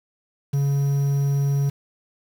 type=tone with quantisation; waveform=triangle; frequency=140.4 Hz; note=C#3; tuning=22 cents sharp; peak=-16 dBFS; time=0.53-1.7 s; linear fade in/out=10 ms; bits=7; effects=none